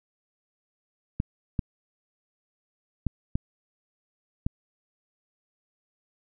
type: clicks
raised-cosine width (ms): 5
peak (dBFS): -13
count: 5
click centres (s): 1.201 / 1.592 / 3.067 / 3.355 / 4.465
effects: none

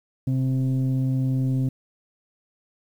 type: tone pair together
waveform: sine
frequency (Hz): 130.81 / 262.2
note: C3 / C4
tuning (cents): 0 / +4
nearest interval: octave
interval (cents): 1204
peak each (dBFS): -19 / -24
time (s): 0.27-1.69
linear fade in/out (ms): 5
effects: tanh soft clip ceiling -17 dBFS + 9-bit

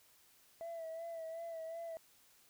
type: tone with vibrato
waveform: sine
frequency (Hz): 659.3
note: E5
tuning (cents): 0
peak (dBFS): -40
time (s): 0.61-1.97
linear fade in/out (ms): 0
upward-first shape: sine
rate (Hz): 2.7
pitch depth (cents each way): 40
effects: tanh soft clip ceiling -40 dBFS + white hiss -67 dBFS RMS until 2.49 s

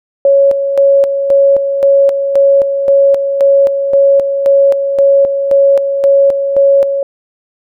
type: tone with tremolo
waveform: sine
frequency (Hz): 554.4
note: C#5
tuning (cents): 0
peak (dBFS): -4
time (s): 0.25-7.03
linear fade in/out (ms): 2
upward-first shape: square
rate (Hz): 1.9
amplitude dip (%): 55
effects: none

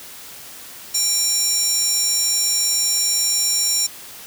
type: tone with high-pass filter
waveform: square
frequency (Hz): 794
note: G5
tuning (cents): +22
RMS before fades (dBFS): -19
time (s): 0.94-3.87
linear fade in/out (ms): 10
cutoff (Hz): 6300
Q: 5.9
effects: white hiss -38 dBFS RMS until 4.26 s + high-pass 60 Hz 12 dB/octave

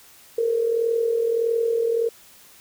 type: tone with amplitude modulation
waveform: sine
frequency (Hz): 460.9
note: A#4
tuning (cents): -20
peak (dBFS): -16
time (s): 0.38-2.09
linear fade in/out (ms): 5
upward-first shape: sine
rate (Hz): 41.6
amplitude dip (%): 60
effects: white hiss -50 dBFS RMS until 2.6 s

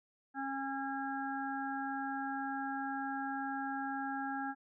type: harmonic tone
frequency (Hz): 272.2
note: C#4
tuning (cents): -31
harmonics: 1 / 3 / 5 / 6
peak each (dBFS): -40 / -39 / -45 / -43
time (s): 0.34-4.55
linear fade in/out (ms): 50
effects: none

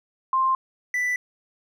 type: tone pair in turn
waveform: sine / triangle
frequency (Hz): 1052 / 1981.7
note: C6 / B6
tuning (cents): +9 / +5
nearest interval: major seventh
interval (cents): 1096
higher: second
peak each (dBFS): -18 / -20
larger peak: first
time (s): 0.33-0.55 / 0.94-1.16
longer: neither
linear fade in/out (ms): 2
effects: none

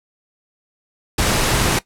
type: noise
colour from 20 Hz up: pink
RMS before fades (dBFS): -17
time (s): 1.18-1.79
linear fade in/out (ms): 5
effects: noise-tail reverb RT60 0.1 s tail -17 dB re dry + low-pass 11000 Hz 12 dB/octave

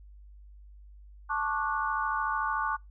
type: chord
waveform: sine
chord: D major seventh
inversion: second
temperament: just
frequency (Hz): 881 / 1101.2 / 1174.7 / 1468.3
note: A5 / C#6 / D6 / F#6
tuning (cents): +2 / -12 / 0 / -14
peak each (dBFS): -33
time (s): 1.29-2.77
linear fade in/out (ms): 20
effects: noise-tail reverb RT60 0.2 s tail -25 dB re dry + added 50 Hz sine -48 dBFS peak until 2.9 s

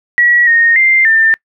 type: tone with pitch steps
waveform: sine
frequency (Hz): 1925 / 1853 / 2093 / 1793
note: B6 / A#6 / C7 / A6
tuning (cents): -45 / -11 / 0 / +32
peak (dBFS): -6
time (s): 0.18-1.34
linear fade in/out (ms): 0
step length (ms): 290
effects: noise-tail reverb RT60 0.1 s tail -25 dB re dry

